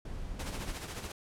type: noise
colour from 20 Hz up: brown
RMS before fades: -39 dBFS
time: 0.05-0.73 s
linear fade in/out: 5 ms
type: noise with tremolo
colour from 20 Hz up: pink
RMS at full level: -39 dBFS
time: 0.39-1.12 s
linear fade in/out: 5 ms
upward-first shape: sine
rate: 14 Hz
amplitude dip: 55%
effects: low-pass 11000 Hz 12 dB/octave